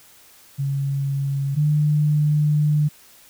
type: tone pair in turn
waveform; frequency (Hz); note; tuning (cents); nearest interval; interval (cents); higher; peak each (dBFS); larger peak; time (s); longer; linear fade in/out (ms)
sine; 138.59 / 149.73; C#3 / D3; 0 / +34; minor second; 134; second; -20 / -15; second; 0.58-1.56 / 1.56-2.89; second; 20
effects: white hiss -50 dBFS RMS until 3.29 s